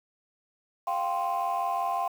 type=chord; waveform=sine; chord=F suspended second; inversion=none; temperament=equal; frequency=698.5 / 784 / 1046.5 Hz; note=F5 / G5 / C6; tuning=0 / 0 / 0 cents; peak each=-29 dBFS; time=0.87-2.08 s; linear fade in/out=5 ms; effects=tanh soft clip ceiling -21 dBFS + 8-bit